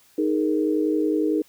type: chord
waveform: sine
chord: D# suspended fourth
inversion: none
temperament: equal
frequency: 311.1 / 415.3 / 466.2 Hz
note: D#4 / G#4 / A#4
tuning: 0 / 0 / 0 cents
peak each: -21 / -25 / -27 dBFS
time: 0.18-1.42 s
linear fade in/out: 5 ms
effects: white hiss -57 dBFS RMS until 1.48 s